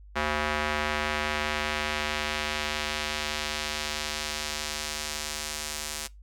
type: tone with band-pass filter sweep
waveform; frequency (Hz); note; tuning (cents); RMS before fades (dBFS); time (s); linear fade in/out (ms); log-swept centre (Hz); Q
square; 75.4; D2; +46; -31; 0.15-6.08; 20; 1600 to 7800; 0.87
effects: noise-tail reverb RT60 0.2 s tail -22 dB re dry + added 50 Hz sine -46 dBFS peak until 6.22 s